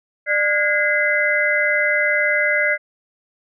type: tone cluster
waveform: sine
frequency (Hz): 597 / 1441 / 1639 / 2045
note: D5 / F#6 / G#6 / C7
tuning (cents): +28 / -46 / -23 / -40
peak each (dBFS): -22 / -23 / -22 / -18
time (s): 0.26-2.78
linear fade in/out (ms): 50
effects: none